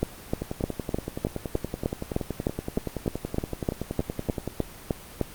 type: two click trains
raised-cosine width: 2 ms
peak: -10 / -15 dBFS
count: 18 / 44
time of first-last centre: 0.03-5.213 / 0.42-4.477 s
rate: 3.28 / 10.6 Hz
effects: pink hiss -44 dBFS RMS until 5.34 s + Opus 24 kbps